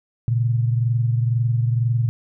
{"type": "tone pair together", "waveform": "sine", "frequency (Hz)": [116.54, 138.59], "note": ["A#2", "C#3"], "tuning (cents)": [0, 0], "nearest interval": "minor third", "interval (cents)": 300, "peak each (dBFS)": [-17, -25], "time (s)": [0.28, 2.09], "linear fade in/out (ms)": 0, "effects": []}